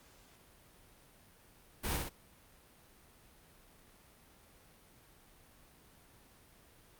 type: noise with echo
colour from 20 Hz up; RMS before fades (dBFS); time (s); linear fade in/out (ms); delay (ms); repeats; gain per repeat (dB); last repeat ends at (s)
pink; -36; 1.83-1.98; 20; 58; 2; -3; 2.096
effects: pink hiss -62 dBFS RMS until 6.99 s + Opus 48 kbps